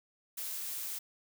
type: noise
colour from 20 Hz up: blue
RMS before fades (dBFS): -39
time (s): 0.37-0.99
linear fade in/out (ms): 10
effects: none